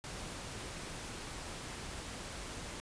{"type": "noise", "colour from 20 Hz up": "pink", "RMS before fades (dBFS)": -44, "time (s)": [0.04, 2.8], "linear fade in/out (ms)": 0, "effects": ["resampled to 22050 Hz"]}